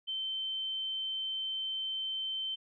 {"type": "tone", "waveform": "sine", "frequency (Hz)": 3095, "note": "G7", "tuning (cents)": -23, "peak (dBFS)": -33, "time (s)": [0.07, 2.56], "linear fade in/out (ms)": 20, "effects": []}